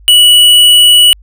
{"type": "tone with hard clipping", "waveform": "sine", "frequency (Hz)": 2941, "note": "F#7", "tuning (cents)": -11, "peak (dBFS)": -3, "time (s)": [0.08, 1.13], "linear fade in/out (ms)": 0, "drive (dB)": 12, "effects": ["added 50 Hz sine -35 dBFS peak until 1.22 s"]}